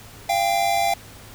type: tone pair together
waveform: square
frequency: 690 / 791 Hz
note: F5 / G5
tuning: -21 / +15 cents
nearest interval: major second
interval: 236 cents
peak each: -22 dBFS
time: 0.29-0.94 s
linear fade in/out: 5 ms
effects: added 107 Hz sine -47 dBFS peak until 1.34 s + pink hiss -44 dBFS RMS until 1.34 s